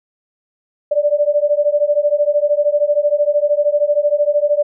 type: beating tone pair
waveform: sine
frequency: 581 / 594 Hz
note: D5 / D5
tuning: -19 / +20 cents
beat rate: 13 Hz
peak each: -15 dBFS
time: 0.91-4.63 s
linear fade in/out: 10 ms
effects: none